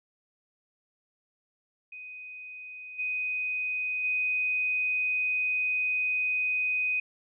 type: tone with level steps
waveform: sine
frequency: 2500 Hz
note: D#7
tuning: 8 cents sharp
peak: -40 / -28 / -25 dBFS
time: 1.92-7 s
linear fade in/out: 5 ms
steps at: 2.98 / 4.03 s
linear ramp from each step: 20 ms
effects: none